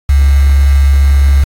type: tone with quantisation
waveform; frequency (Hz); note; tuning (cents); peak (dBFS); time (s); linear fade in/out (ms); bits
sine; 69.3; C#2; 0; -4; 0.09-1.44; 5; 4
effects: AAC 64 kbps